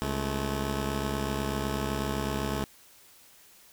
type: tone pair together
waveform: 10% pulse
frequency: 68 / 215.5 Hz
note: C#2 / A3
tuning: -33 / -36 cents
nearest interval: octave + minor sixth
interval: 1997 cents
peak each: -22 / -25 dBFS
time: 0.02-2.64 s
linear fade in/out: 0 ms
effects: white hiss -56 dBFS RMS until 3.72 s